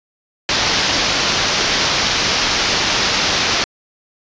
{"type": "low-pass noise", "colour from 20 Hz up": "white", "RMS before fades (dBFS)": -17, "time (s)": [0.49, 3.64], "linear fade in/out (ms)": 0, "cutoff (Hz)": 5900, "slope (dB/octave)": 48, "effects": ["resampled to 16000 Hz"]}